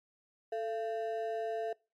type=ring-modulated tone; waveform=triangle; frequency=561 Hz; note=C#5; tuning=21 cents sharp; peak=-28 dBFS; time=0.52-1.73 s; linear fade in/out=5 ms; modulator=120 Hz; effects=noise-tail reverb RT60 0.3 s tail -24 dB re dry + MP3 96 kbps